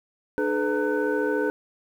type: tone cluster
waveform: sine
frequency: 299.1 / 427.1 / 501 / 915 / 1499 Hz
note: D4 / G#4 / B4 / A#5 / F#6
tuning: +32 / +48 / +25 / -32 / +22 cents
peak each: -27 / -25 / -27 / -34 / -30 dBFS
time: 0.38-1.5 s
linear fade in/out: 0 ms
effects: tanh soft clip ceiling -13 dBFS + 9-bit